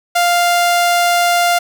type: tone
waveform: sawtooth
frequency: 698.5 Hz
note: F5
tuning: in tune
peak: -7 dBFS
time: 0.15-1.59 s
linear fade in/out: 10 ms
effects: none